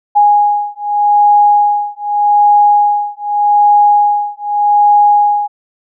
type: beating tone pair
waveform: sine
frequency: 826 / 826.83 Hz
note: G#5 / G#5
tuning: -10 / -8 cents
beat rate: 0.83 Hz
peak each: -10 dBFS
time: 0.15-5.48 s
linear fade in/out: 20 ms
effects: none

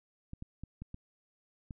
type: clicks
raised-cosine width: 5 ms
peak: -30 dBFS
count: 6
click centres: 0.334 / 0.424 / 0.636 / 0.82 / 0.944 / 1.708 s
effects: none

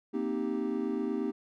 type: chord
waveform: triangle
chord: C minor seventh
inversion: third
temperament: equal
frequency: 233.1 / 261.6 / 311.1 / 392 Hz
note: Bb3 / C4 / Eb4 / G4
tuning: 0 / 0 / 0 / 0 cents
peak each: -33 dBFS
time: 0.13-1.32 s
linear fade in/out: 20 ms
effects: none

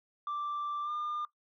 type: tone with pitch glide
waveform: sine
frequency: 1174.7 to 1204.9 Hz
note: D6 to D6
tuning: 0 to +44 cents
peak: -31 dBFS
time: 0.27-1.25 s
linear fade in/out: 2 ms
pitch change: +44 cents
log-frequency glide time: 0.83-0.91 s
effects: noise-tail reverb RT60 0.1 s tail -17 dB re dry + tanh soft clip ceiling -31 dBFS

